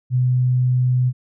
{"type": "tone", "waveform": "sine", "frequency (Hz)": 126.1, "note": "B2", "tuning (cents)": 36, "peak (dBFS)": -14, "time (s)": [0.1, 1.13], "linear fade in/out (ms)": 50, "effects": []}